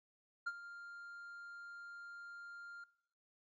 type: tone with ADSR envelope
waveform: triangle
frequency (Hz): 1398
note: F6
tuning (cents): +1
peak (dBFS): -33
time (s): 0.46-2.84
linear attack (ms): 12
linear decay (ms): 43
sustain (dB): -15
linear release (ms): 4
effects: noise-tail reverb RT60 0.8 s tail -19 dB re dry + resampled to 16000 Hz